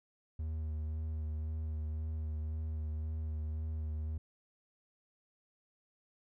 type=tone with vibrato; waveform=triangle; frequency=77.9 Hz; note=D#2; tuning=3 cents sharp; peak=-33 dBFS; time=0.39-4.18 s; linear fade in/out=5 ms; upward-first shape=sine; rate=1.9 Hz; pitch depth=22 cents each way; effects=none